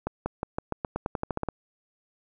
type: accelerating click train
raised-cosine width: 1 ms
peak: -14 dBFS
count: 14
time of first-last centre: 0.07-1.487 s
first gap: 190 ms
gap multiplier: 0.9
effects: none